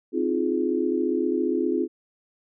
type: chord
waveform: sine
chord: F minor seventh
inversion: second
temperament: just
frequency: 261.9 / 314.3 / 349.2 / 419.1 Hz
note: C4 / Eb4 / F4 / Ab4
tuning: +2 / +18 / 0 / +16 cents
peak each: -27 / -28 / -25 / -28 dBFS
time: 0.12-1.88 s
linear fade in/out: 50 ms
effects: none